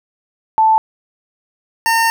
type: tone pair in turn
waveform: sine / 25% pulse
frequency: 880 / 911.2 Hz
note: A5 / A#5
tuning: 0 / -40 cents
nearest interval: minor second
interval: 60 cents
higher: second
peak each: -8 dBFS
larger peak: neither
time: 0.58-0.78 / 1.86-2.1 s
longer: second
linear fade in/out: 0 ms
effects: none